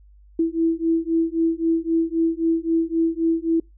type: beating tone pair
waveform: sine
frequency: 327.1 / 330.9 Hz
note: E4 / E4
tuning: -13 / +7 cents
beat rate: 3.8 Hz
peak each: -21 dBFS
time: 0.39-3.6 s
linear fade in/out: 5 ms
effects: noise-tail reverb RT60 0.2 s tail -26 dB re dry + added 50 Hz sine -47 dBFS peak until 3.77 s